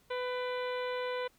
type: harmonic tone with a mistuned harmonic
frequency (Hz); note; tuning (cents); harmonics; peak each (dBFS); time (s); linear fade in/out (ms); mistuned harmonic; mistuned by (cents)
499.2; B4; +19; 1 / 2 / 3 / 4 / 5 / 6 / 7 / 8; -34 / -40 / -44 / -46 / -48 / -50 / -51 / -52; 0.1-1.28; 10; 5; -72
effects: pink hiss -67 dBFS RMS until 1.38 s